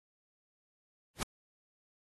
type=noise with exponential growth; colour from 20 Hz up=pink; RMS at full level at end=-28 dBFS; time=1.15-1.23 s; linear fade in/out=2 ms; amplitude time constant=16 ms; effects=AAC 32 kbps